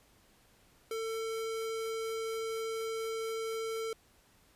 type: tone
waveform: square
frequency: 447.9 Hz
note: A4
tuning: 31 cents sharp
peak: -35 dBFS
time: 0.91-3.93 s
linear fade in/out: 2 ms
effects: pink hiss -65 dBFS RMS until 4.55 s + resampled to 32000 Hz